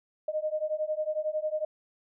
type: beating tone pair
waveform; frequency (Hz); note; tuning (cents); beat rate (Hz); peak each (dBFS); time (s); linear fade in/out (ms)
sine; 611 / 622; D#5 / D#5; -32 / -1; 11; -31; 0.28-1.65; 5
effects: none